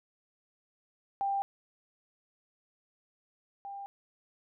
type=tone pair in turn; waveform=sine; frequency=792 / 796.3 Hz; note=G5 / G5; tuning=+18 / +27 cents; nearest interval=unison; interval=9 cents; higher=second; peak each=-28 / -39 dBFS; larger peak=first; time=1.21-1.42 / 3.65-3.86 s; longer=neither; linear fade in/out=0 ms; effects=none